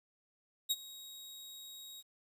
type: tone with ADSR envelope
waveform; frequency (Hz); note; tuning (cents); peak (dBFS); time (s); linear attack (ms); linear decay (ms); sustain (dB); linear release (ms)
sawtooth; 3788; A#7; +27; -25; 0.69-2.03; 21; 38; -20; 35
effects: 11-bit